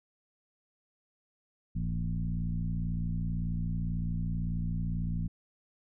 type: tone with frequency modulation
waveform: sine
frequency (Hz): 103.83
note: G#2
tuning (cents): 0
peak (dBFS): -29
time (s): 1.75-5.28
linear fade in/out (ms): 10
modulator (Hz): 58.1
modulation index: 1.6
effects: none